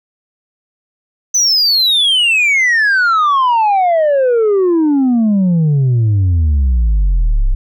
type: exponential sweep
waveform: sine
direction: down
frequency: 6130 to 30.87 Hz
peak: -6 dBFS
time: 1.34-7.55 s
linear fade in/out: 10 ms
effects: tanh soft clip ceiling -8 dBFS